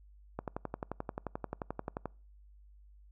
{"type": "click train", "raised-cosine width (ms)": 1, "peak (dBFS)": -22, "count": 20, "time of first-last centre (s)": [0.39, 2.057], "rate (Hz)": 11.4, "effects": ["noise-tail reverb RT60 0.4 s tail -26 dB re dry", "added 50 Hz sine -55 dBFS peak until 3.11 s"]}